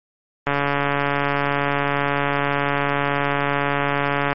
click train, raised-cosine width 0.5 ms, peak -5 dBFS, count 549, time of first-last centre 0.47-4.329 s, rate 142 Hz, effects MP3 32 kbps

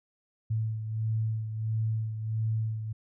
sine beating tone pair, 110.2 / 111.7 Hz, A2 / A2, +3 / +27 cents, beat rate 1.5 Hz, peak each -28 / -36 dBFS, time 0.5-2.93 s, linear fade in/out 10 ms, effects none

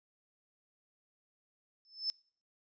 sine tone with exponential growth, 5260 Hz, E8, 5 cents flat, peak -28 dBFS, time 1.85-2.1 s, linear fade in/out 0 ms, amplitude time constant 54 ms, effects noise-tail reverb RT60 0.5 s tail -26 dB re dry + resampled to 16000 Hz

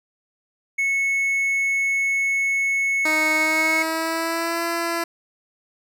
triangle tone, 2200 Hz, C#7, 14 cents flat, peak -17 dBFS, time 0.78-3.83 s, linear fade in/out 10 ms
10% pulse tone with pitch glide, 311.1 to 337.3 Hz, D#4 to E4, 0 to +40 cents, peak -14 dBFS, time 3.05-5.04 s, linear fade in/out 5 ms, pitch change +140 cents, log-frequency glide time 3.35-4.62 s
effects none

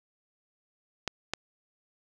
clicks, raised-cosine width 0.2 ms, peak -12 dBFS, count 2, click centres 1.077 / 1.336 s, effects none

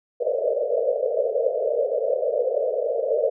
pink band-pass noise, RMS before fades -23 dBFS, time 0.2-3.3 s, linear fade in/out 10 ms, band 450 to 630 Hz, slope 96 dB/octave, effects none

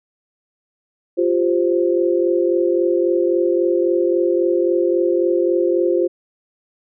sine chord, F suspended second, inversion none, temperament just, 349.2 / 392.9 / 523.8 Hz, F4 / G4 / C5, 0 / +4 / +2 cents, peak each -16 / -21 / -20 dBFS, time 1.17-6.08 s, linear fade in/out 20 ms, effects none

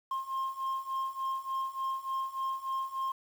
sine beating tone pair, 1062 / 1065.4 Hz, C6 / C6, +25 / +31 cents, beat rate 3.4 Hz, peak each -34 / -32 dBFS, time 0.11-3.12 s, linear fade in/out 5 ms, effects tanh soft clip ceiling -29 dBFS + 9-bit

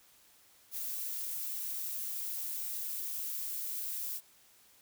violet noise with high-pass filter sweep, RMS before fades -38 dBFS, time 0.71-4.21 s, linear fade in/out 50 ms, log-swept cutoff 800 to 280 Hz, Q 1, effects white hiss -63 dBFS RMS until 4.81 s

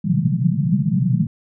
pink band-pass noise, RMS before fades -18 dBFS, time 0.04-1.27 s, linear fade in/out 5 ms, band 120 to 210 Hz, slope 96 dB/octave, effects none

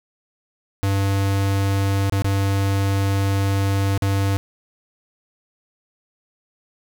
square tone with dropouts, 98.3 Hz, G2, 5 cents sharp, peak -18 dBFS, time 0.83-4.37 s, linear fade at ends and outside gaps 0 ms, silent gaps 2.097-2.123 / 2.221-2.245 / 3.977-4.022 s, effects none

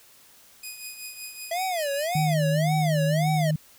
10% pulse tone with tremolo, 2489 Hz, D#7, in tune, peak -25 dBFS, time 0.63-2.34 s, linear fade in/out 5 ms, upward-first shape triangle, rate 5.3 Hz, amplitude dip 65%
square tone with vibrato, 650 Hz, E5, 24 cents flat, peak -26 dBFS, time 1.51-3.51 s, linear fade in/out 5 ms, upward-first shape sine, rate 1.8 Hz, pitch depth 270 cents each way
sine tone, 155.5 Hz, D#3, 1 cent flat, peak -21 dBFS, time 2.15-3.56 s, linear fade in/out 5 ms
effects white hiss -54 dBFS RMS until 3.78 s

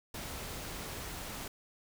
pink noise, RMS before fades -42 dBFS, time 0.14-1.48 s, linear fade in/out 5 ms, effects none

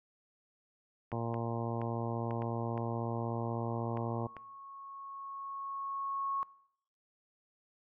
clicks, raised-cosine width 0.5 ms, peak -30 dBFS, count 8, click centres 1.118 / 1.342 / 1.816 / 2.309 / 2.421 / 2.777 / 3.972 / 4.367 s
harmonic tone, 116.3 Hz, A#2, 4 cents flat, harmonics 1 / 2 / 3 / 4 / 5 / 6 / 7 / 8 / 9, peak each -37 / -40 / -42 / -43 / -44 / -45 / -45 / -46 / -47 dBFS, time 1.12-4.27 s, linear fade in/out 5 ms
sine tone with exponential growth, 1099 Hz, C#6, 15 cents flat, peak -31 dBFS, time 1.96-6.43 s, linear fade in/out 0 ms, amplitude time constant 970 ms
effects noise-tail reverb RT60 0.7 s tail -22 dB re dry

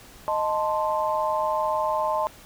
sine chord, A diminished, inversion second, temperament equal, 622.3 / 880 / 1046.5 Hz, Eb5 / A5 / C6, 0 / 0 / 0 cents, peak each -26 / -26 / -27 dBFS, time 0.28-2.27 s, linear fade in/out 0 ms, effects pink hiss -48 dBFS RMS until 2.45 s

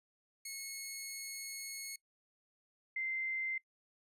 10% pulse / sine tone pair in turn, 2184 / 2081 Hz, C#7 / C7, -26 / -10 cents, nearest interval minor second, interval 84 cents, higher first, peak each -33 / -35 dBFS, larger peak first, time 0.45-1.96 / 2.96-3.58 s, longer first, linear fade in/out 5 ms, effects noise-tail reverb RT60 0.1 s tail -23 dB re dry + resampled to 32000 Hz

